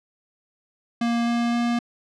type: tone with pitch steps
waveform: square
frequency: 234.7 / 236.1 / 237.4 Hz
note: A#3 / A#3 / A#3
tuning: +12 / +22 / +32 cents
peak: -21 dBFS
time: 1.01-1.79 s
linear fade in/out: 5 ms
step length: 260 ms
effects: low-pass 5000 Hz 12 dB/octave